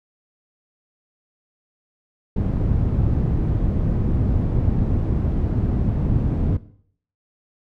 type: low-pass noise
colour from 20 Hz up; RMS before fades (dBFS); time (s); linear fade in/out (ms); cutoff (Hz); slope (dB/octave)
white; -20; 2.36-6.57; 5; 140; 12
effects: noise-tail reverb RT60 0.6 s tail -17 dB re dry